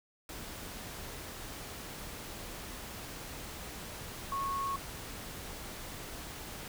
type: tone in noise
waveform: sine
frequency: 1100 Hz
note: C#6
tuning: 14 cents flat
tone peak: -32 dBFS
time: 4.32-4.76 s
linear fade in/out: 2 ms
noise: pink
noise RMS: -44 dBFS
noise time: 0.29-6.68 s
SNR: +9 dB
effects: none